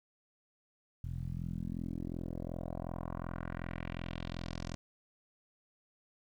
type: tone with low-pass filter sweep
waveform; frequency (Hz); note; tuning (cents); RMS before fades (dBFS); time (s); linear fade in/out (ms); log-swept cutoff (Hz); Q
10% pulse; 42.69; F1; -39; -40; 1.04-4.75; 0; 110 to 6400; 2.1
effects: 11-bit